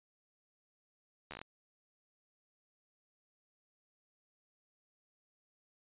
slowing click train, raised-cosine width 0.3 ms, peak -28 dBFS, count 7, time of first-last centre 1.31-1.415 s, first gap 12 ms, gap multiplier 1.15, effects resampled to 8000 Hz

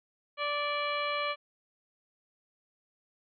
harmonic tone with a mistuned harmonic, 584 Hz, D5, 10 cents flat, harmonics 1 / 2 / 3 / 4 / 5 / 6 / 7, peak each -35 / -33 / -41 / -36 / -41 / -43 / -44 dBFS, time 0.37-1.36 s, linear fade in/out 50 ms, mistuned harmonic 6, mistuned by -80 cents, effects none

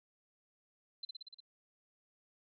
sine tone with echo, 4070 Hz, C8, 49 cents flat, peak -39 dBFS, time 1.03-1.05 s, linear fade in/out 5 ms, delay 59 ms, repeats 6, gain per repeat -2 dB, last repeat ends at 1.404 s, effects none

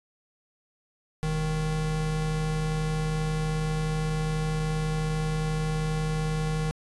square tone pair together, 41.29 / 156.1 Hz, E1 / D#3, +4 / +6 cents, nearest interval octave + major seventh, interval 2302 cents, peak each -33 / -27 dBFS, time 1.23-6.71 s, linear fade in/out 0 ms, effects resampled to 24000 Hz

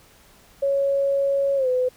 sine tone with pitch glide, 554.4 to 505.5 Hz, C#5 to B4, 0 to +40 cents, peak -18 dBFS, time 0.62-1.89 s, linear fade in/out 10 ms, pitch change -160 cents, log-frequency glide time 1.56-1.68 s, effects pink hiss -53 dBFS RMS until 1.96 s

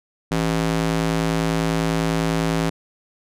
square tone with high-pass filter, 55 Hz, A1, in tune, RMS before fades -21 dBFS, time 0.31-2.7 s, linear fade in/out 10 ms, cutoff 160 Hz, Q 1, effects low-pass 11000 Hz 12 dB/octave

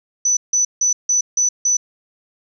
sine tone bursts, 5980 Hz, F#8, 17 cents sharp, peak -13 dBFS, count 6, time 0.25-1.77 s, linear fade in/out 5 ms, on 120 ms, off 160 ms, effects none

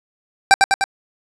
25% pulse tone with echo, 784 Hz, G5, in tune, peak -3 dBFS, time 0.51-0.54 s, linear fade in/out 0 ms, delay 100 ms, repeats 3, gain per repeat -3 dB, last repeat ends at 0.84 s, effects resampled to 22050 Hz + 7-bit

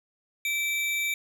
square tone pair together, 2323 / 3688 Hz, D7 / A#7, -20 / -19 cents, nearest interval minor sixth, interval 801 cents, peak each -27 / -35 dBFS, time 0.45-1.14 s, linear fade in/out 2 ms, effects none

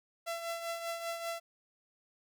sawtooth tone with tremolo, 673 Hz, E5, 36 cents sharp, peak -30 dBFS, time 0.26-1.4 s, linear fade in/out 20 ms, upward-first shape triangle, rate 5.1 Hz, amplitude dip 60%, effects none

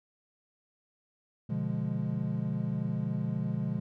triangle chord, B diminished seventh, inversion none, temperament equal, 123.47 / 146.83 / 174.61 / 207.7 Hz, B2 / D3 / F3 / Ab3, 0 / 0 / 0 / 0 cents, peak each -33 dBFS, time 1.49-3.8 s, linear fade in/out 10 ms, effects none

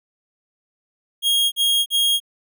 45% pulse tone bursts, 3264 Hz, G#7, 31 cents flat, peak -15 dBFS, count 3, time 1.22-2.202 s, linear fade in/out 50 ms, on 300 ms, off 41 ms, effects none

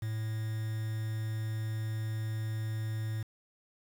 triangle tone with quantisation, 110 Hz, A2, in tune, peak -30 dBFS, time 0.02-3.23 s, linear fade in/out 5 ms, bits 8, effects none

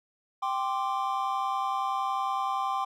triangle chord, G suspended fourth, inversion none, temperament just, 784 / 1045.3 / 1176 Hz, G5 / C6 / D6, 0 / -2 / +2 cents, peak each -29 / -29 / -31 dBFS, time 0.42-2.85 s, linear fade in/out 10 ms, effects none

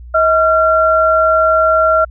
sine tone pair together, 638 / 1370 Hz, D#5 / F6, +43 / -34 cents, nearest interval octave + minor second, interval 1323 cents, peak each -11 dBFS, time 0.14-2.05 s, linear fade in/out 10 ms, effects added 60 Hz sine -30 dBFS peak until 2.1 s

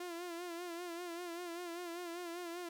sawtooth tone with vibrato, 346.1 Hz, F4, 16 cents flat, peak -38 dBFS, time 0-2.69 s, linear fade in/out 5 ms, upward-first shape sine, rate 5.1 Hz, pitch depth 62 cents each way, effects none

